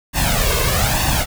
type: noise with flanger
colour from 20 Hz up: pink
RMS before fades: -17 dBFS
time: 0.13-1.26 s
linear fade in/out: 50 ms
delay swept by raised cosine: 1.1 to 1.9 ms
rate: 1.1 Hz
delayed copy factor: +0.75
effects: none